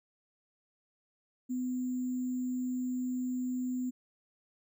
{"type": "tone with sample-and-hold", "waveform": "sine", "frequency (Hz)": 252.1, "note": "B3", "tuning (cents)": 36, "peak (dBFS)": -31, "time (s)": [1.49, 3.91], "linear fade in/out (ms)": 20, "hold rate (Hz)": 7350, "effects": []}